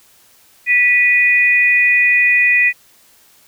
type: tone pair together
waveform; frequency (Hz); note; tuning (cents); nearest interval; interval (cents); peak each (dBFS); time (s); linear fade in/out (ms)
sine; 1962 / 2472; B6 / D#7; -12 / -12; major third; 400; -12; 0.66-2.73; 50
effects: white hiss -50 dBFS RMS until 3.47 s